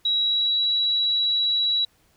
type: tone with pitch glide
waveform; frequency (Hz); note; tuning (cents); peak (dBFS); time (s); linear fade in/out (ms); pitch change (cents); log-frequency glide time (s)
sine; 3874 to 3905; B7 to B7; -34 to -20; -19; 0.05-1.85; 5; +14; 0.16-0.62
effects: pink hiss -62 dBFS RMS until 2.16 s